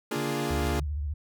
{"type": "chord", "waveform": "sawtooth", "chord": "Bb dominant seventh", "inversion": "none", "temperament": "equal", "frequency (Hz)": [233.1, 293.7, 349.2, 415.3], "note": ["Bb3", "D4", "F4", "Ab4"], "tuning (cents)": [0, 0, 0, 0], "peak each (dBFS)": -30, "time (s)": [0.11, 0.8], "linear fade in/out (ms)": 5}
{"type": "tone with tremolo", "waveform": "sine", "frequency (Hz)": 144.3, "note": "D3", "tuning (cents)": -30, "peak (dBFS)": -33, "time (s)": [0.15, 0.84], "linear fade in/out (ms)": 10, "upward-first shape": "sine", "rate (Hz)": 8.4, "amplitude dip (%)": 25}
{"type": "tone with vibrato", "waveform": "sine", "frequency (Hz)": 73.42, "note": "D2", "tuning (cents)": 0, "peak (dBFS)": -28, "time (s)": [0.5, 1.14], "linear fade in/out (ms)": 10, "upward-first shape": "sine", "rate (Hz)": 15, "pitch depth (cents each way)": 120}
{"effects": []}